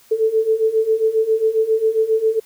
sine beating tone pair, 437.3 / 444.7 Hz, A4 / A4, -11 / +18 cents, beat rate 7.4 Hz, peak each -19 / -16 dBFS, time 0.11-2.4 s, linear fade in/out 10 ms, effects white hiss -51 dBFS RMS until 2.45 s

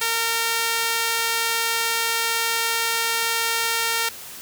sawtooth tone with high-pass filter, 458.9 Hz, A#4, 27 cents flat, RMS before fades -23 dBFS, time 0.01-4.09 s, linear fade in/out 5 ms, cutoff 1400 Hz, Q 0.59, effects white hiss -38 dBFS RMS until 4.41 s

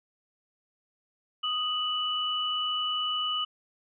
sine tone pair together, 1244.5 / 2962 Hz, D#6 / F#7, 0 / +1 cents, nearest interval octave + minor third, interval 1501 cents, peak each -32 / -28 dBFS, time 1.43-3.45 s, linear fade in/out 10 ms, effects none

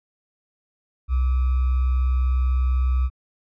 sine tone with sample-and-hold, 64 Hz, C2, 38 cents flat, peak -17 dBFS, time 1.08-3.1 s, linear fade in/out 50 ms, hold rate 1225 Hz, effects low-pass 2000 Hz 12 dB/octave

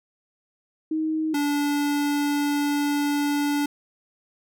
sine / square tone pair in turn, 314.5 / 289.5 Hz, D#4 / D4, +19 / -25 cents, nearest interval minor second, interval 144 cents, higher first, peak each -22 dBFS, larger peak neither, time 0.91-1.34 / 1.34-3.66 s, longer second, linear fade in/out 5 ms, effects none

